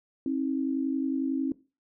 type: tone pair together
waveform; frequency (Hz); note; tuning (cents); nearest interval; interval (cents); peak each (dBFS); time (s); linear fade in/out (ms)
sine; 268.1 / 319.1; C4 / D#4; +42 / +44; minor third; 302; -27 / -31; 0.26-1.52; 2
effects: noise-tail reverb RT60 0.3 s tail -18 dB re dry